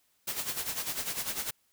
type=noise with tremolo; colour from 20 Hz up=white; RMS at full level=-32 dBFS; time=0.27-1.51 s; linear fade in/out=10 ms; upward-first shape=sine; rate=10 Hz; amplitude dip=70%; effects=white hiss -71 dBFS RMS until 1.72 s